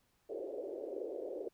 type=band-pass noise; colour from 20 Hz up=white; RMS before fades=-42 dBFS; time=0.29-1.49 s; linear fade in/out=10 ms; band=340 to 560 Hz; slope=48 dB/octave; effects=pink hiss -75 dBFS RMS until 1.53 s